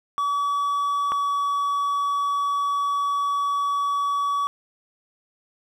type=tone pair in turn; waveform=triangle; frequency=1141 / 1137 Hz; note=C#6 / C#6; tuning=+50 / +44 cents; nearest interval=unison; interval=6 cents; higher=first; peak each=-19 dBFS; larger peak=neither; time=0.18-1.12 / 1.12-4.47 s; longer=second; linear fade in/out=0 ms; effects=none